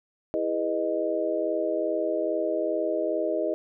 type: chord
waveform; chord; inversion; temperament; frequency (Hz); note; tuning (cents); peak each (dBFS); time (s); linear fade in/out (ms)
sine; E major seventh; none; just; 329.6 / 412 / 494.4 / 618.1; E4 / G#4 / B4 / D#5; 0 / -14 / +2 / -12; -30 / -31 / -32 / -27; 0.34-3.54; 0
effects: none